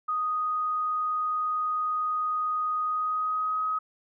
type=tone with pitch glide; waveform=sine; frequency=1244.5 to 1264.8 Hz; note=D#6 to D#6; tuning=0 to +28 cents; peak=-25 dBFS; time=0.08-3.79 s; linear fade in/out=10 ms; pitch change=+28 cents; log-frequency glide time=2.84-3.66 s; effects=none